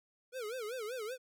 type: tone with vibrato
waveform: square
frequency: 466.8 Hz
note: A#4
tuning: 2 cents sharp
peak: -39 dBFS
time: 0.32-1.18 s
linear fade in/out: 50 ms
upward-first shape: sine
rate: 5.2 Hz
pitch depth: 200 cents each way
effects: none